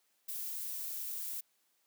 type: noise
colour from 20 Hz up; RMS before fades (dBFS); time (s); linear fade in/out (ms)
violet; -40; 0.28-1.41; 10
effects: white hiss -75 dBFS RMS until 1.86 s + high-pass 200 Hz 12 dB/octave

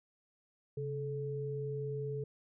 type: tone pair together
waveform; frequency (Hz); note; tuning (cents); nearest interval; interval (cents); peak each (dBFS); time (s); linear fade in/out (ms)
sine; 136.26 / 432.6; C#3 / A4; -29 / -29; octave + minor sixth; 2000; -38 / -38; 0.77-2.24; 5
effects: none

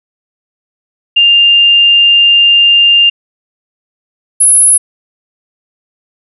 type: tone pair in turn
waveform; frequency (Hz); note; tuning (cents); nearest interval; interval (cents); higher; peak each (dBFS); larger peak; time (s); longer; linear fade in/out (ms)
sine; 2800 / 10571; F7 / E9; +4 / +4; octave + major seventh; 2300; second; -3; neither; 1.16-3.1 / 4.4-4.78; first; 10
effects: none

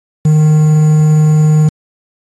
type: tone with quantisation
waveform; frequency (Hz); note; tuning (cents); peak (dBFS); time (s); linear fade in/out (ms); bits
triangle; 153.7; D#3; -21; -3; 0.25-1.69; 5; 5
effects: AAC 32 kbps

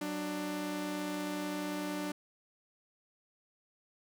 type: tone pair together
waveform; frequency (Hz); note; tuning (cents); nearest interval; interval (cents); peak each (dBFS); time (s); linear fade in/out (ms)
sawtooth; 187.43 / 296.8; F#3 / D4; +23 / +18; minor sixth; 795; -37 / -32; 0.01-2.12; 5
effects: none

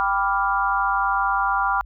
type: chord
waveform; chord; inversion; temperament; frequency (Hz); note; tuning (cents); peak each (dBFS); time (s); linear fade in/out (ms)
sine; G dominant seventh; none; equal with one note detuned; 787.6 / 987.8 / 1174.7 / 1396.9; G5 / B5 / D6 / F6; +8 / 0 / 0 / 0; -24; 0-1.81; 0
effects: added 50 Hz sine -39 dBFS peak until 1.85 s

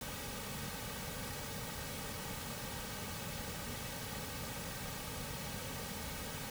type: noise with comb filter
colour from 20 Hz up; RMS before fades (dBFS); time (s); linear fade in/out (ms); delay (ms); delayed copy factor
pink; -43; 0.01-6.5; 2; 2.9; -0.65
effects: none

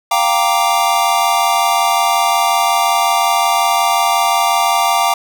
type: chord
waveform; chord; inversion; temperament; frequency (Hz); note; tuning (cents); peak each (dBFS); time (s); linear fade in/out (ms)
square; G minor seventh; third; equal; 698.5 / 784 / 932.3 / 1174.7; F5 / G5 / Bb5 / D6; 0 / 0 / 0 / 0; -18; 0.11-5.14; 5
effects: none

